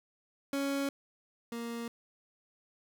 30% pulse tone pair in turn, 277.8 / 233.6 Hz, C#4 / A#3, +4 / +4 cents, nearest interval minor third, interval 300 cents, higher first, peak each -28 / -34 dBFS, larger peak first, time 0.53-0.89 / 1.52-1.88 s, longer neither, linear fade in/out 2 ms, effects none

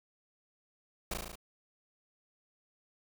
pink noise with echo, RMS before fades -35 dBFS, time 1.11-1.14 s, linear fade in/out 5 ms, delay 36 ms, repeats 6, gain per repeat -2 dB, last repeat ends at 1.356 s, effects none

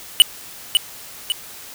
square tone with echo, 2960 Hz, F#7, in tune, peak -5 dBFS, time 0.2-0.22 s, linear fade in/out 0 ms, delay 550 ms, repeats 2, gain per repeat -6 dB, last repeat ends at 1.32 s, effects white hiss -38 dBFS RMS until 1.74 s

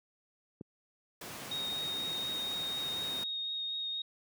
click, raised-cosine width 3 ms, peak -28 dBFS, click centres 0.611 s
pink noise, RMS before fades -43 dBFS, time 1.21-3.24 s, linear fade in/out 5 ms
sine tone with vibrato, 3729 Hz, A#7, in tune, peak -34 dBFS, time 1.51-4.02 s, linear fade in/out 5 ms, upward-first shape triangle, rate 4.1 Hz, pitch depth 13 cents each way
effects high-pass 150 Hz 12 dB/octave

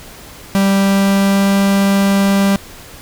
45% pulse tone with pitch glide, 196 to 197.36 Hz, G3 to G3, 0 to +12 cents, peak -10 dBFS, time 0.55-2.56 s, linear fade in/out 0 ms, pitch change +12 cents, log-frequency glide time 0.67-1.55 s, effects pink hiss -36 dBFS RMS until 3.01 s

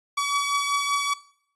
sawtooth beating tone pair, 1137 / 1142.2 Hz, C#6 / D6, +44 / -49 cents, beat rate 5.2 Hz, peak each -20 / -26 dBFS, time 0.17-1.14 s, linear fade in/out 10 ms, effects noise-tail reverb RT60 0.6 s tail -18 dB re dry + resampled to 24000 Hz

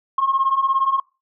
sine beating tone pair, 1064 / 1081 Hz, C6 / C#6, +29 / -44 cents, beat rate 17 Hz, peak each -20 / -17 dBFS, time 0.18-1 s, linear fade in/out 5 ms, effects noise-tail reverb RT60 0.3 s tail -25 dB re dry + tanh soft clip ceiling -9 dBFS

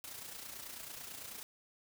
white noise with amplitude modulation, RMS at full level -45 dBFS, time 0.04-1.43 s, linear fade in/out 0 ms, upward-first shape sine, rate 29.1 Hz, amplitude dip 55%, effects none

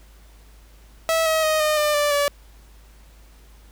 sawtooth tone with pitch steps, 651 / 637.6 / 624.5 / 611.6 / 599 / 586.7 / 574.6 Hz, E5 / D#5 / D#5 / D#5 / D5 / D5 / D5, -22 / +42 / +6 / -30 / +34 / -2 / -38 cents, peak -14 dBFS, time 1.09-2.28 s, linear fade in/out 0 ms, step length 170 ms, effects added 52 Hz sine -46 dBFS peak until 3.71 s + pink hiss -55 dBFS RMS until 3.71 s

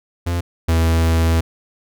45% pulse tone pair in turn, 86.4 / 82.06 Hz, F2 / E2, -18 / -7 cents, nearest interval minor second, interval 89 cents, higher first, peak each -18 / -13 dBFS, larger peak second, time 0.26-0.41 / 0.68-1.41 s, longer second, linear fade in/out 10 ms, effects none

